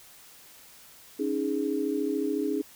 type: chord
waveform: sine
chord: C# suspended second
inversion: none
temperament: equal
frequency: 277.2 / 311.1 / 415.3 Hz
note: C#4 / D#4 / G#4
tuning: 0 / 0 / 0 cents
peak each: -30 dBFS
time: 1.19-2.62 s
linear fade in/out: 10 ms
effects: white hiss -52 dBFS RMS until 2.75 s